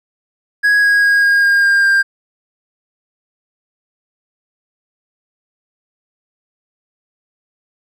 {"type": "tone with pitch steps", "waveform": "triangle", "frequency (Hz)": [1661.2, 1649.7, 1638.3, 1627, 1615.8, 1604.6, 1593.5], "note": ["G#6", "G#6", "G#6", "G#6", "G#6", "G6", "G6"], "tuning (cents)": [0, -12, -24, -36, -48, 40, 28], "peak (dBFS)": -7, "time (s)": [0.63, 2.03], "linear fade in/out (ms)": 20, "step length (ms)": 200, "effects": []}